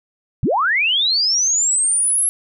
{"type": "linear sweep", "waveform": "sine", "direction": "up", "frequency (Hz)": [79.8, 11200], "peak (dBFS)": -14, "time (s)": [0.43, 2.29], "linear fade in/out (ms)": 0, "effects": []}